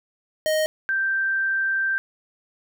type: tone pair in turn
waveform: square / sine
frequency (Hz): 622.3 / 1568.1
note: D#5 / G6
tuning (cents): 0 / 0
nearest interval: octave + major third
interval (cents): 1600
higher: second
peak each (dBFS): -20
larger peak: neither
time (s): 0.46-0.66 / 0.89-1.98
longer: second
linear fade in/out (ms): 0
effects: none